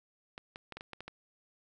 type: clicks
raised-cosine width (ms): 0.3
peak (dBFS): -27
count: 8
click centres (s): 0.379 / 0.559 / 0.723 / 0.77 / 0.809 / 0.933 / 1.006 / 1.08
effects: none